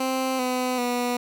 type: tone with pitch steps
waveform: 15% pulse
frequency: 261.6 / 252.8 / 244.4 Hz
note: C4 / B3 / B3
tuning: 0 / +41 / -18 cents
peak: -17 dBFS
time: 0-1.17 s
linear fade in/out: 5 ms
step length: 390 ms
effects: none